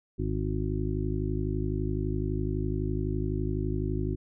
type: harmonic tone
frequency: 51.91 Hz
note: G#1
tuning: in tune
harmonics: 1 / 2 / 3 / 5 / 6 / 7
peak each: -32 / -32 / -35 / -36 / -37 / -35 dBFS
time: 0.18-4.16 s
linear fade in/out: 20 ms
effects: none